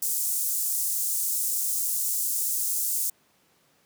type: high-pass noise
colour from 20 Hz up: pink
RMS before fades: -27 dBFS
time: 0.02-3.1 s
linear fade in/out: 5 ms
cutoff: 7400 Hz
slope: 24 dB/octave
effects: pink hiss -64 dBFS RMS until 3.85 s + high-pass 150 Hz 12 dB/octave